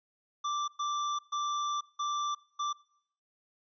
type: tone bursts at uneven times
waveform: square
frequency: 1174.7 Hz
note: D6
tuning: in tune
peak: -31 dBFS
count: 5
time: 0.44-0.68 / 0.79-1.19 / 1.32-1.81 / 1.99-2.35 / 2.59-2.73 s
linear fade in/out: 10 ms
effects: noise-tail reverb RT60 0.7 s tail -23 dB re dry + resampled to 16000 Hz